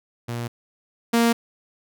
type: tone pair in turn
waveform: sawtooth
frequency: 118.7 / 232.9 Hz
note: A#2 / A#3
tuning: +32 / -1 cents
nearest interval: octave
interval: 1167 cents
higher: second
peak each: -23 / -12 dBFS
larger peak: second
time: 0.28-0.48 / 1.13-1.33 s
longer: neither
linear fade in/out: 10 ms
effects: none

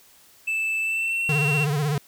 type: tone with pitch glide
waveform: triangle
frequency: 2637 to 2728 Hz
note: E7 to F7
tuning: 0 to -41 cents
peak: -21 dBFS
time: 0.47-1.65 s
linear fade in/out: 10 ms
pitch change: +59 cents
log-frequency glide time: 0.81-1.29 s
type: tone with vibrato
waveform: square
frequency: 146.83 Hz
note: D3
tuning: in tune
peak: -22 dBFS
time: 1.29-1.98 s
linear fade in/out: 2 ms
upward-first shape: sine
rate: 16 Hz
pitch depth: 94 cents each way
effects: white hiss -54 dBFS RMS until 2.07 s

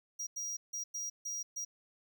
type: tone bursts at uneven times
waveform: square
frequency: 5730 Hz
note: F8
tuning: 44 cents sharp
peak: -37 dBFS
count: 6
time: 0.19-0.27 / 0.36-0.57 / 0.73-0.84 / 0.94-1.1 / 1.25-1.43 / 1.56-1.65 s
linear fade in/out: 10 ms
effects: none

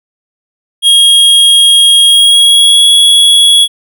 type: tone with pitch glide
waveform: square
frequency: 3270 to 3352 Hz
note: G#7 to G#7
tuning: -28 to +15 cents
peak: -3 dBFS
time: 0.82-3.68 s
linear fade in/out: 50 ms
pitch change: +43 cents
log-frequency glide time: 2.07-2.88 s
effects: none

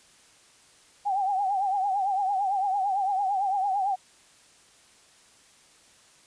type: tone with vibrato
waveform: sine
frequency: 784 Hz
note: G5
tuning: in tune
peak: -23 dBFS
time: 1.05-3.96 s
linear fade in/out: 20 ms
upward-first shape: triangle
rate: 8.9 Hz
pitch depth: 110 cents each way
effects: white hiss -57 dBFS RMS until 6.26 s + resampled to 22050 Hz

